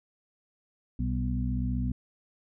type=harmonic tone with a mistuned harmonic; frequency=61.74 Hz; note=B1; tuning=in tune; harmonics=1 / 2 / 3 / 4; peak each=-30 / -32 / -36 / -33 dBFS; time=0.99-1.92 s; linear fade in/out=5 ms; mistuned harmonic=3; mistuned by=+60 cents; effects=none